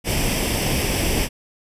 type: noise with comb filter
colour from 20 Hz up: pink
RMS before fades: -21 dBFS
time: 0.04-1.29 s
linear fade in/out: 50 ms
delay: 0.37 ms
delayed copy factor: +0.65
effects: resampled to 32000 Hz